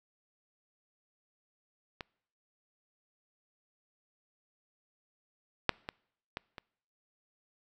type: clicks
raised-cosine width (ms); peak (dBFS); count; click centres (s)
0.3; -23 / -7 / -20 / -20 / -27; 5; 2.008 / 5.693 / 5.889 / 6.371 / 6.582
effects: noise-tail reverb RT60 0.7 s tail -26 dB re dry